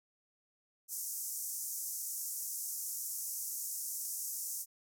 white band-pass noise, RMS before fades -40 dBFS, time 0.88-4.66 s, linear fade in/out 50 ms, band 5700 to 15000 Hz, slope 48 dB/octave, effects none

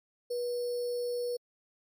sine tone with sample-and-hold, 485.8 Hz, B4, 29 cents flat, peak -30 dBFS, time 0.3-1.37 s, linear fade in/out 10 ms, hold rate 4900 Hz, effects MP3 64 kbps

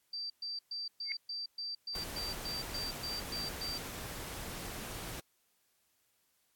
sine tone bursts, 4673 Hz, D8, 9 cents flat, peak -37 dBFS, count 13, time 0.13-3.78 s, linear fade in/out 5 ms, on 170 ms, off 120 ms
sine tone with exponential growth, 2169 Hz, C#7, 38 cents flat, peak -30 dBFS, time 1.05-1.12 s, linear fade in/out 1 ms, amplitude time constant 15 ms
pink noise, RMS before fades -43 dBFS, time 1.95-5.2 s, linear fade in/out 2 ms
effects white hiss -75 dBFS RMS until 6.55 s + AAC 64 kbps

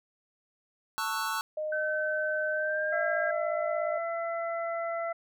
square chord, F# minor seventh, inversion first, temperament equal with one note detuned, 887.1 / 1108.7 / 1318.5 / 1480 Hz, A5 / C#6 / E6 / F#6, +14 / 0 / 0 / 0 cents, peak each -36 dBFS, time 0.98-1.41 s, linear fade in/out 0 ms
sine tone, 615 Hz, D#5, 20 cents flat, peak -30 dBFS, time 1.57-3.98 s, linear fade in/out 5 ms
sine tone with pitch glide, 1532 to 1615.6 Hz, G6 to G#6, -40 to -48 cents, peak -30 dBFS, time 1.72-3.31 s, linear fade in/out 5 ms, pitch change +92 cents, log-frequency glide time 2.51-2.94 s
harmonic tone, 672 Hz, E5, 33 cents sharp, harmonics 1 / 2 / 3, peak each -31 / -37 / -41 dBFS, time 2.92-5.13 s, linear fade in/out 10 ms
effects none

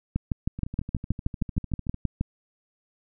two click trains, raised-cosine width 5 ms, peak -22 / -12 dBFS, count 19 / 14, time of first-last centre 0.59-1.943 / 0.16-2.21 s, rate 13.3 / 6.34 Hz, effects none

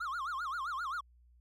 triangle tone with vibrato, 1227 Hz, D#6, 25 cents flat, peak -33 dBFS, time 0-1.01 s, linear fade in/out 10 ms, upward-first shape sine, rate 7.6 Hz, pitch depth 280 cents each way, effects added 60 Hz sine -60 dBFS peak until 1.4 s

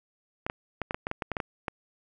clicks, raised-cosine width 0.5 ms, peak -15 dBFS, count 12, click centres 0.465 / 0.499 / 0.817 / 0.909 / 0.945 / 1.069 / 1.114 / 1.222 / 1.317 / 1.368 / 1.402 / 1.682 s, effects none

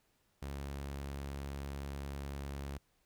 sawtooth tone, 69.7 Hz, C#2, 10 cents sharp, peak -36 dBFS, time 0.42-2.78 s, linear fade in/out 5 ms, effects pink hiss -75 dBFS RMS until 3.05 s

